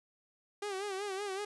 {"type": "tone with vibrato", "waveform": "sawtooth", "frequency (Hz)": 395.7, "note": "G4", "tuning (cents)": 16, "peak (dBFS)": -32, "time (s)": [0.62, 1.45], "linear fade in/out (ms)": 5, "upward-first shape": "sine", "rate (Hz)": 5.3, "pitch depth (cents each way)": 89, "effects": ["resampled to 24000 Hz", "11-bit"]}